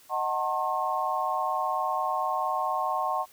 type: chord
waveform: sine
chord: D# diminished seventh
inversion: none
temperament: just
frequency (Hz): 622.3 / 746.7 / 896 / 1075.3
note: D#5 / F#5 / A5 / C6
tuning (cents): 0 / +16 / +31 / +47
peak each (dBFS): -34 / -30 / -32 / -29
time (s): 0.09-3.26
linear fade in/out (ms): 50
effects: white hiss -56 dBFS RMS until 3.32 s